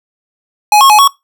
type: tone with pitch steps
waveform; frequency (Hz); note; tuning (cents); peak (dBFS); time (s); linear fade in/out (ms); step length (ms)
square; 839 / 1088 / 844 / 1112; G#5 / C#6 / G#5 / C#6; +17 / -33 / +28 / +5; -4; 0.72-1.076; 2; 89
effects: noise-tail reverb RT60 0.2 s tail -22 dB re dry